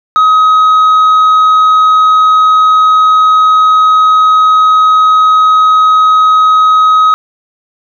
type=tone with tanh clipping; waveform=sine; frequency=1266 Hz; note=D#6; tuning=30 cents sharp; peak=-4 dBFS; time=0.16-7.14 s; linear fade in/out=0 ms; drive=3 dB; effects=none